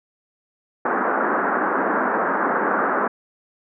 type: band-pass noise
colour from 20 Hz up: white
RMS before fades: -21 dBFS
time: 0.85-3.08 s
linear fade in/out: 5 ms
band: 200 to 1600 Hz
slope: 48 dB/octave
effects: none